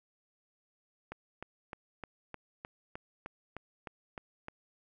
click train, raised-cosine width 0.5 ms, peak -26 dBFS, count 12, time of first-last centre 1.12-4.484 s, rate 3.27 Hz, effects none

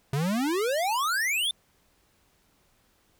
square exponential sweep, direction up, 132 to 3631 Hz, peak -25 dBFS, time 0.13-1.51 s, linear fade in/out 2 ms, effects pink hiss -66 dBFS RMS until 3.19 s

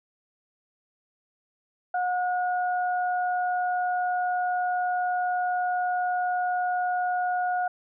sine tone pair together, 724 / 1448 Hz, F#5 / F#6, -38 / -38 cents, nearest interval octave, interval 1200 cents, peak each -24 / -32 dBFS, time 1.94-7.68 s, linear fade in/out 5 ms, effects none

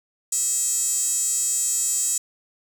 sawtooth tone with high-pass filter, 643 Hz, E5, 43 cents flat, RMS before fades -23 dBFS, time 0.32-2.18 s, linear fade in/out 5 ms, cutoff 7500 Hz, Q 8.8, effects none

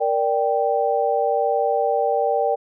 sine chord, G minor, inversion first, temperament equal, 466.2 / 587.3 / 784 Hz, Bb4 / D5 / G5, 0 / 0 / 0 cents, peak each -22 / -22 / -21 dBFS, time 0-2.56 s, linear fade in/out 20 ms, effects none

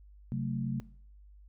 sine chord, F# diminished, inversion second, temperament just, 133.2 / 185 / 222 Hz, C3 / F#3 / A3, +31 / 0 / +16 cents, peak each -33 / -37 / -36 dBFS, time 0.32-0.8 s, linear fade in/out 0 ms, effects noise-tail reverb RT60 0.6 s tail -21 dB re dry + added 50 Hz sine -52 dBFS peak until 1.48 s

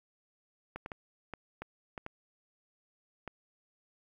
clicks, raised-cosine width 0.5 ms, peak -25 dBFS, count 8, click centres 0.76 / 0.861 / 0.918 / 1.337 / 1.62 / 1.978 / 2.064 / 3.277 s, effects 10-bit

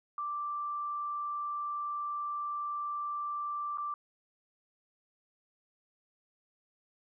sine tone with dropouts, 1174.7 Hz, D6, in tune, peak -33 dBFS, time 0.18-3.94 s, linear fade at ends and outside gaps 2 ms, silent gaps 3.774-3.782 s, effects none

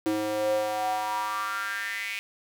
square tone with high-pass filter sweep, 106.4 Hz, G#2, 42 cents sharp, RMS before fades -29 dBFS, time 0.06-2.19 s, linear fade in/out 0 ms, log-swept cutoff 350 to 2400 Hz, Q 6.2, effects none

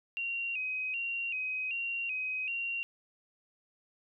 sine tone with vibrato, 2637 Hz, E7, in tune, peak -32 dBFS, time 0.17-2.83 s, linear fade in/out 0 ms, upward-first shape square, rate 1.3 Hz, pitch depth 77 cents each way, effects none

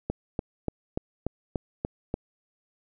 click train, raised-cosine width 2 ms, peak -14 dBFS, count 8, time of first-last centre 0.1-2.141 s, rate 3.43 Hz, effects none

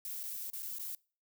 violet noise with dropouts, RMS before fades -41 dBFS, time 0.05-0.95 s, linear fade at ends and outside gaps 1 ms, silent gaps 0.232-0.236 / 0.501-0.533 / 0.623-0.628 / 0.785-0.795 s, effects noise-tail reverb RT60 0.4 s tail -25 dB re dry

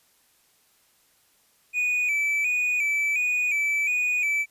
triangle tone with vibrato, 2390 Hz, D7, 30 cents sharp, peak -20 dBFS, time 1.73-4.46 s, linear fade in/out 50 ms, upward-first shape square, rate 1.4 Hz, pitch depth 57 cents each way, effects white hiss -63 dBFS RMS until 4.5 s + resampled to 32000 Hz

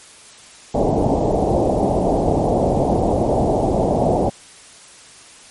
white low-pass noise, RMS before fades -17 dBFS, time 0.74-4.3 s, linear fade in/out 10 ms, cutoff 780 Hz, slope 48 dB/octave, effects white hiss -43 dBFS RMS until 5.5 s + MP3 48 kbps

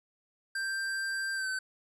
square tone with pitch glide, 1576 to 1531.1 Hz, G6 to G6, +9 to -41 cents, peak -32 dBFS, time 0.55-1.59 s, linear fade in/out 5 ms, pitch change -50 cents, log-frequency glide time 1.34-1.48 s, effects resampled to 24000 Hz

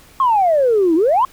sine exponential two-way sweep, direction down then up, 1102 to 310.3 to 1102 Hz, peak -10 dBFS, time 0.2-1.25 s, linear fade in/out 2 ms, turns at 0.95 s, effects tanh soft clip ceiling -6 dBFS + pink hiss -46 dBFS RMS until 1.32 s

